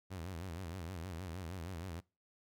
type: tone with vibrato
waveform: sawtooth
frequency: 87.9 Hz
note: F2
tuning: 12 cents sharp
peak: -38 dBFS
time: 0.1-2.01 s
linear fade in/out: 20 ms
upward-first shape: sine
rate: 6.4 Hz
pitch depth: 160 cents each way
effects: noise-tail reverb RT60 0.3 s tail -24 dB re dry